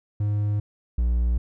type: tone pair in turn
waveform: triangle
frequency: 103.83 / 59.33 Hz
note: G#2 / A#1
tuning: 0 / +31 cents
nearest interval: minor seventh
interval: 969 cents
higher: first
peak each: -19 / -17 dBFS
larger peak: second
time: 0.2-0.6 / 0.98-1.38 s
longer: neither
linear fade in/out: 5 ms
effects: none